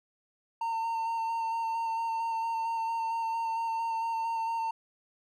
triangle tone with vibrato, 910 Hz, A#5, 42 cents flat, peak -27 dBFS, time 0.61-4.71 s, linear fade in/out 5 ms, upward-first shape square, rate 4.4 Hz, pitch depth 13 cents each way, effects none

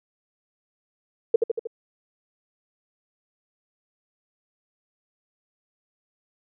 sine tone with echo, 458.3 Hz, A#4, 29 cents flat, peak -11 dBFS, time 1.34-1.36 s, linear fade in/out 5 ms, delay 78 ms, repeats 4, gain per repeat -4 dB, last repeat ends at 1.672 s, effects none

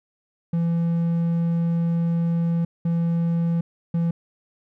triangle tone bursts at uneven times, 168.3 Hz, E3, 36 cents sharp, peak -17 dBFS, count 3, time 0.53-2.65 / 2.85-3.61 / 3.94-4.11 s, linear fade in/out 5 ms, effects none

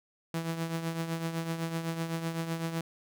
sawtooth tone with tremolo, 164.81 Hz, E3, in tune, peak -25 dBFS, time 0.34-2.81 s, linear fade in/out 2 ms, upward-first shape triangle, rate 7.9 Hz, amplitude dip 65%, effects none

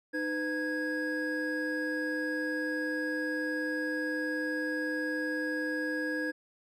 triangle tone cluster, 306.9 / 504 / 1652 Hz, D#4 / B4 / G#6, -24 / +35 / -10 cents, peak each -32 / -35 / -32 dBFS, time 0.13-6.32 s, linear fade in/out 20 ms, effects none

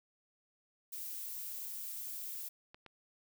violet noise, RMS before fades -43 dBFS, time 0.92-2.49 s, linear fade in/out 10 ms
clicks, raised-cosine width 0.3 ms, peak -36 dBFS, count 2, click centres 2.745 / 2.863 s
effects none

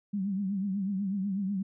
sine tone with vibrato, 196 Hz, G3, in tune, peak -28 dBFS, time 0.13-1.63 s, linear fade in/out 10 ms, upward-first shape triangle, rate 8.1 Hz, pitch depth 110 cents each way, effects none

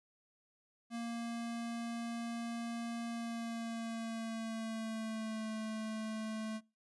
square tone with pitch glide, 233.1 to 218.7 Hz, A#3 to A3, 0 to -10 cents, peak -39 dBFS, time 0.9-6.61 s, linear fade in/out 50 ms, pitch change -110 cents, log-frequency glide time 3.08-5.51 s, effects noise-tail reverb RT60 0.3 s tail -25 dB re dry + resampled to 24000 Hz

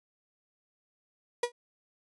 35% pulse tone with exponential decay, 482.1 Hz, B4, 42 cents flat, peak -21 dBFS, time 1.43-1.52 s, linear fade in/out 5 ms, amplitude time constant 19 ms, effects resampled to 24000 Hz

